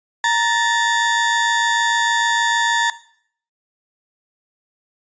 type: tone pair together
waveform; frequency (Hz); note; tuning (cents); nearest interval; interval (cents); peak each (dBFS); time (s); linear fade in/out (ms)
35% pulse; 932.3 / 1758; A#5 / A6; 0 / -2; major seventh; 1098; -16; 0.24-2.9; 2
effects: noise-tail reverb RT60 0.6 s tail -17 dB re dry + resampled to 16000 Hz